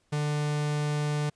45% pulse tone, 148.4 Hz, D3, 18 cents sharp, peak -26 dBFS, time 0.12-1.3 s, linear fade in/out 10 ms, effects pink hiss -70 dBFS RMS until 1.35 s + resampled to 22050 Hz

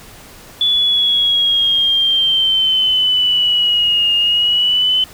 sine exponential two-way sweep, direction down then up, 3448 to 2833 to 3044 Hz, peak -11 dBFS, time 0.61-5.04 s, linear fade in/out 2 ms, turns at 4.15 s, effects pink hiss -39 dBFS RMS until 5.13 s

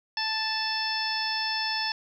harmonic tone with a mistuned harmonic, 880 Hz, A5, in tune, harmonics 1 / 2 / 3 / 4 / 5 / 6, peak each -33 / -33 / -36 / -38 / -36 / -30 dBFS, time 0.17-1.92 s, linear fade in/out 2 ms, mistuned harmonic 4, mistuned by -19 cents, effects 10-bit

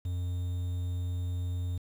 triangle tone, 89.1 Hz, F2, 35 cents sharp, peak -28 dBFS, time 0.05-1.78 s, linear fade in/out 5 ms, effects 9-bit

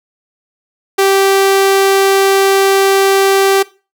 sawtooth tone, 390 Hz, G4, 9 cents flat, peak -4 dBFS, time 0.98-3.63 s, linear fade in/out 10 ms, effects noise-tail reverb RT60 0.3 s tail -19 dB re dry

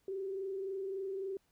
sine tone with frequency modulation, 386.7 Hz, G4, 24 cents flat, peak -36 dBFS, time 0.08-1.37 s, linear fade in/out 2 ms, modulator 23.6 Hz, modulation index 0.47, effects pink hiss -75 dBFS RMS until 1.51 s

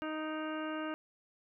harmonic tone with a mistuned harmonic, 311.1 Hz, D#4, in tune, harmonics 1 / 2 / 3 / 4 / 5 / 6 / 7 / 8 / 9, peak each -38 / -42 / -48 / -44 / -45 / -56 / -56 / -57 / -50 dBFS, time 0.02-0.94 s, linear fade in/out 0 ms, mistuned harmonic 8, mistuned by -76 cents, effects none

